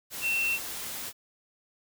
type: tone in noise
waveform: sine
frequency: 2700 Hz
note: E7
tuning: 41 cents sharp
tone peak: -25 dBFS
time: 0.21-0.59 s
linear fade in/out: 50 ms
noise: white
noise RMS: -37 dBFS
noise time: 0.1-1.13 s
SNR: +9 dB
effects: none